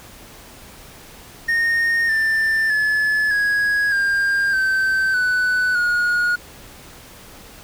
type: tone with pitch steps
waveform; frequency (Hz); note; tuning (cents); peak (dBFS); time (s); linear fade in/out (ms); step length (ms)
triangle; 1845 / 1781.1 / 1719.5 / 1659.9 / 1602.5 / 1547 / 1493.4 / 1441.7; A#6 / A6 / A6 / G#6 / G6 / G6 / F#6 / F#6; -18 / +21 / -40 / -1 / +38 / -23 / +16 / -45; -14; 1.48-6.36; 10; 610
effects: pink hiss -42 dBFS RMS until 7.63 s